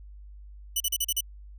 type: tone bursts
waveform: 10% pulse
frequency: 2972 Hz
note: F#7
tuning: 7 cents sharp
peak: -16 dBFS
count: 6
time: 0.76-1.208 s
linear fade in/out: 5 ms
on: 43 ms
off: 38 ms
effects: added 50 Hz sine -43 dBFS peak until 1.58 s